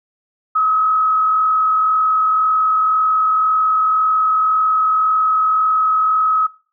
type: tone with frequency modulation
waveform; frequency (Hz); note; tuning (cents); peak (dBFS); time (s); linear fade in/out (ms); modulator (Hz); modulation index
sine; 1278; D#6; +46; -12; 0.55-6.47; 10; 41.9; 0.49
effects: noise-tail reverb RT60 0.4 s tail -23 dB re dry